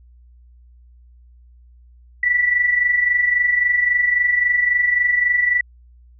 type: tone pair together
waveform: sine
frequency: 1939 / 1962.7 Hz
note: B6 / B6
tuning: -32 / -11 cents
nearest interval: unison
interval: 21 cents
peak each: -22 / -15 dBFS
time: 2.23-5.61 s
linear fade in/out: 5 ms
effects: added 60 Hz sine -45 dBFS peak until 6.19 s